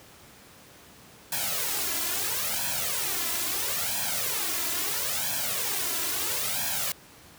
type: noise with flanger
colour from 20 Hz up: white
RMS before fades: -29 dBFS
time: 1.32-6.92 s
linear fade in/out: 2 ms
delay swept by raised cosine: 1.2 to 3 ms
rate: 0.75 Hz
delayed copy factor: +0.85
effects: pink hiss -51 dBFS RMS until 7.38 s + high-pass 80 Hz 12 dB/octave